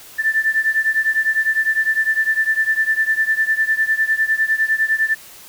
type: beating tone pair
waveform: sine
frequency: 1765 / 1774.9 Hz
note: A6 / A6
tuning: +5 / +15 cents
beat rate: 9.9 Hz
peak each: -17 / -19 dBFS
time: 0.18-5.15 s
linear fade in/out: 20 ms
effects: white hiss -41 dBFS RMS until 5.48 s